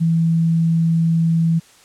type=tone; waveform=sine; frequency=164.81 Hz; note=E3; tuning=in tune; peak=-13 dBFS; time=0-1.6 s; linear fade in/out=20 ms; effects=white hiss -49 dBFS RMS until 1.84 s + low-pass 9000 Hz 12 dB/octave